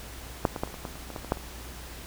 clicks, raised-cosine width 1 ms, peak -7 / -18 / -13 / -27 / -26 / -20 / -29 / -24 / -20 / -24 / -9 / -27 dBFS, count 12, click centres 0.452 / 0.562 / 0.635 / 0.675 / 0.742 / 0.852 / 0.955 / 1.103 / 1.162 / 1.247 / 1.321 / 1.372 s, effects added 60 Hz sine -44 dBFS peak until 2.06 s + pink hiss -44 dBFS RMS until 2.06 s

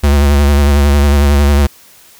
square tone with vibrato, 71.5 Hz, D2, 46 cents flat, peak -7 dBFS, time 0.03-1.67 s, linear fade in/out 10 ms, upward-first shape sine, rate 11 Hz, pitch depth 47 cents each way, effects white hiss -42 dBFS RMS until 2.19 s

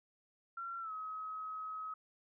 sine tone with pitch glide, 1366 to 1274.5 Hz, F6 to D#6, -39 to +41 cents, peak -40 dBFS, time 0.57-1.94 s, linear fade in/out 5 ms, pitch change -120 cents, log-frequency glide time 0.8-0.92 s, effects none

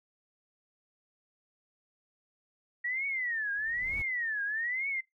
sine tone with vibrato, 1900 Hz, A#6, 33 cents sharp, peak -30 dBFS, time 2.84-5.01 s, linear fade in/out 10 ms, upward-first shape triangle, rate 1.1 Hz, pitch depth 290 cents each way
brown noise with exponential growth, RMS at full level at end -39 dBFS, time 3.37-4.02 s, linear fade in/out 1 ms, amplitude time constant 140 ms
effects noise-tail reverb RT60 0.2 s tail -26 dB re dry

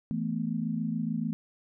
sine chord, E suspended fourth, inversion none, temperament equal, 164.81 / 220 / 246.9 Hz, E3 / A3 / B3, 0 / 0 / 0 cents, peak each -33 / -31 / -34 dBFS, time 0.11-1.33 s, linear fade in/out 0 ms, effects none

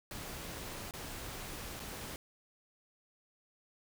pink noise with dropouts, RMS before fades -44 dBFS, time 0.11-2.16 s, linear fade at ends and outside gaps 1 ms, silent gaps 0.91-0.937 / 1.795-1.8 s, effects none

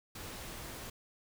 pink noise, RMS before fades -45 dBFS, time 0.15-0.9 s, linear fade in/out 5 ms, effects none

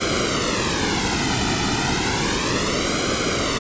pink noise with flanger, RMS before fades -21 dBFS, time 0-3.59 s, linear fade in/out 20 ms, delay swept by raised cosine 1.1 to 1.85 ms, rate 0.32 Hz, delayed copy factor -0.75, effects resampled to 16000 Hz

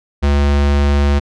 square tone, 71.3 Hz, C#2, 49 cents sharp, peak -11 dBFS, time 0.22-1.2 s, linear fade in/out 20 ms, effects low-pass 5000 Hz 12 dB/octave

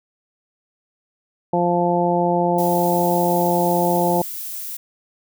harmonic tone, 174.61 Hz, F3, in tune, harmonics 1 / 2 / 3 / 4 / 5, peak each -22 / -22 / -22 / -22 / -22 dBFS, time 1.53-4.22 s, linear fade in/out 5 ms
violet noise, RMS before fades -30 dBFS, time 2.58-4.77 s, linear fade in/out 5 ms
effects none

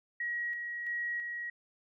sine tone with tremolo, 1904 Hz, A#6, 36 cents sharp, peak -32 dBFS, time 0.2-1.5 s, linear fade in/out 5 ms, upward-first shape square, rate 1.5 Hz, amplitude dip 35%, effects none

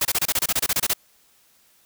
white noise bursts, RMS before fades -21 dBFS, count 14, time 0.01-0.935 s, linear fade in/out 5 ms, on 41 ms, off 27 ms, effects white hiss -59 dBFS RMS until 1.85 s

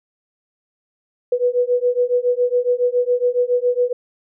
sine beating tone pair, 488 / 495.2 Hz, B4 / B4, -21 / +5 cents, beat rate 7.2 Hz, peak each -18 dBFS, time 1.32-3.93 s, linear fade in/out 5 ms, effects none

